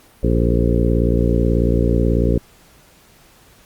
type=harmonic tone with a mistuned harmonic; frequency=58.27 Hz; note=A#1; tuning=in tune; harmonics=1 / 2 / 3 / 4 / 5 / 6 / 7 / 8 / 9; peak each=-17 / -20 / -22 / -23 / -24 / -25 / -25 / -26 / -27 dBFS; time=0.23-2.38 s; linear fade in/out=5 ms; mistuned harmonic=8; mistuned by=-43 cents; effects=pink hiss -50 dBFS RMS until 3.65 s + Opus 48 kbps